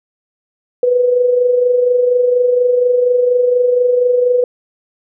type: tone with amplitude modulation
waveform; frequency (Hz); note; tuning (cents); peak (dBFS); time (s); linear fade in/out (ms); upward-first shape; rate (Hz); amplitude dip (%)
sine; 493.9; B4; 0; -7; 0.83-4.44; 2; sine; 24.2; 50
effects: none